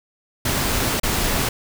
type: noise with dropouts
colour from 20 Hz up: pink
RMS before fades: -21 dBFS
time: 0.45-1.49 s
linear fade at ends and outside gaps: 5 ms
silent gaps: 0.999-1.032 s
effects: none